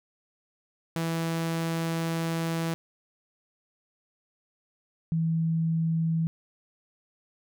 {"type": "tone pair in turn", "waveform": ["sawtooth", "sine"], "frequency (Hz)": [164.81, 163.11], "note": ["E3", "E3"], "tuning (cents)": [0, -18], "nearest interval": "unison", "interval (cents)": 18, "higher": "first", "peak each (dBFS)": -23, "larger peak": "neither", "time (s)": [[0.96, 2.74], [5.12, 6.27]], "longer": "first", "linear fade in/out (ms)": 0, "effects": []}